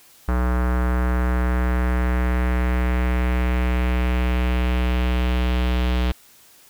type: tone with low-pass filter sweep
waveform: square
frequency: 61.74 Hz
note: B1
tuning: in tune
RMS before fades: -20 dBFS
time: 0.28-6.12 s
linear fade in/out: 5 ms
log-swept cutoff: 1400 to 3400 Hz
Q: 2.1
effects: white hiss -51 dBFS RMS until 6.69 s